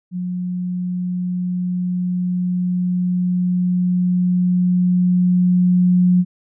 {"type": "tone with level ramp", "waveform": "sine", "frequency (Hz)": 180, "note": "F#3", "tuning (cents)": -47, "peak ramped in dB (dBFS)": [-21, -10], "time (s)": [0.11, 6.25], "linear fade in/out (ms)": 50, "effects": []}